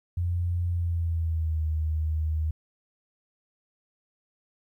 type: tone with pitch glide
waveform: sine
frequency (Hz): 87.31 to 78.23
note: F2 to D#2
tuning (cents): 0 to +10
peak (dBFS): -24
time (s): 0.17-2.51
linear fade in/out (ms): 5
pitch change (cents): -190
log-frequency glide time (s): 0.7-1.64
effects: 11-bit

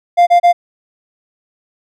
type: tone bursts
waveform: triangle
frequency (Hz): 698.5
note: F5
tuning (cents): 0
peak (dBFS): -3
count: 3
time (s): 0.17-0.53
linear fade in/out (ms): 20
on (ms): 100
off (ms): 30
effects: none

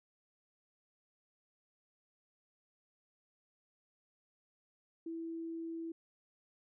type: tone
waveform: sine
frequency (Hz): 329.6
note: E4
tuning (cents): 0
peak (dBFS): -39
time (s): 5.06-5.92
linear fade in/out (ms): 5
effects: none

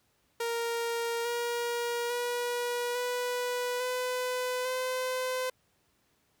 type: tone with pitch steps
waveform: sawtooth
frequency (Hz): 466.2 / 474.9 / 483.8 / 492.8 / 502 / 511.3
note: A#4 / A#4 / B4 / B4 / B4 / C5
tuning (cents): 0 / +32 / -36 / -4 / +28 / -40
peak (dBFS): -26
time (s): 0.4-5.5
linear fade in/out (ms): 5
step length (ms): 850
effects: pink hiss -71 dBFS RMS until 6.4 s + high-pass 60 Hz 12 dB/octave

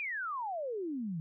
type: exponential sweep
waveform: sine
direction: down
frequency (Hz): 2489 to 154.3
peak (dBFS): -34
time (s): 0-1.2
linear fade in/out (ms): 0
effects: none

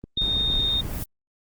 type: clicks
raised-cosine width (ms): 3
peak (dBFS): -23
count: 10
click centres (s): 0.04 / 0.175 / 0.219 / 0.281 / 0.315 / 0.368 / 0.41 / 0.502 / 0.595 / 0.648
type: tone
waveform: sine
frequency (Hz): 3680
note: A#7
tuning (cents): -23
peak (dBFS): -21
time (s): 0.17-0.81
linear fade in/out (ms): 5
type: noise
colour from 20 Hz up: brown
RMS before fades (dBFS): -30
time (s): 0.21-1.03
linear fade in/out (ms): 5
type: noise with exponential growth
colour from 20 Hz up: violet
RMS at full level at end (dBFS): -34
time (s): 0.39-1.04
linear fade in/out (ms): 2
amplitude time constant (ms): 140
effects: Opus 24 kbps

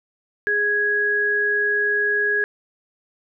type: tone pair together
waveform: sine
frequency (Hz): 415.3 / 1661.2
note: G#4 / G#6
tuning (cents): 0 / 0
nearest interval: 2 octaves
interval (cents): 2400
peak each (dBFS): -25 / -18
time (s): 0.47-2.44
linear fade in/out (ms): 0
effects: none

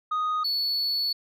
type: tone pair in turn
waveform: sine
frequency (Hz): 1244.5 / 4427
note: D#6 / C#8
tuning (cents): 0 / -3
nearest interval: octave + minor seventh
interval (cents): 2197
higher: second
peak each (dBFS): -21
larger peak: neither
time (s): 0.11-0.44 / 0.44-1.13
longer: second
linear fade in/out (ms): 10
effects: tanh soft clip ceiling -23 dBFS

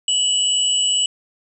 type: tone pair together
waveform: sine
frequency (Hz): 2960 / 7902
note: F#7 / B8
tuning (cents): 0 / 0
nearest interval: octave + perfect fourth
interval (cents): 1700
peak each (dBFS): -17 / -20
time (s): 0.08-1.06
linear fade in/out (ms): 2
effects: none

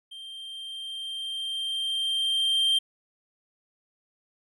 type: tone with level ramp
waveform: triangle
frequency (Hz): 3163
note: G7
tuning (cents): +15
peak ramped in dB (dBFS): -38 to -18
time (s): 0.11-2.79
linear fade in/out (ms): 10
effects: none

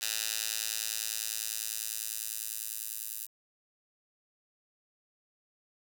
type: tone with high-pass filter sweep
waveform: 10% pulse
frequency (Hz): 110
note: A2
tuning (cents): 0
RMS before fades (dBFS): -36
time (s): 0.01-3.27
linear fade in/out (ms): 20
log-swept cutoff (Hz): 3900 to 11000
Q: 0.74
effects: none

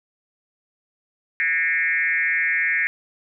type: tone with frequency modulation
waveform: sine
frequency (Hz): 1975.5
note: B6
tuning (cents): 0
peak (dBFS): -18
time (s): 1.4-2.87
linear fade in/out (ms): 0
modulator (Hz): 164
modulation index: 1.9
effects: none

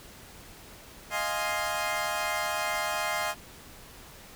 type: chord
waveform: 20% pulse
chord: F minor seventh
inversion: third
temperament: equal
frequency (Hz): 622.3 / 698.5 / 830.6 / 1046.5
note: Eb5 / F5 / Ab5 / C6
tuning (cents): 0 / 0 / 0 / 0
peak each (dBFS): -29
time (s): 1.1-3.35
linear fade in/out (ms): 50
effects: pink hiss -49 dBFS RMS until 4.35 s

